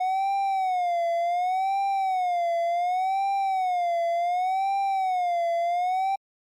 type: tone with vibrato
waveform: triangle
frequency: 732 Hz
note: F#5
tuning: 19 cents flat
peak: -20 dBFS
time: 0-6.16 s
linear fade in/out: 10 ms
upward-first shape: sine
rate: 0.68 Hz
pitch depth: 130 cents each way
effects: MP3 64 kbps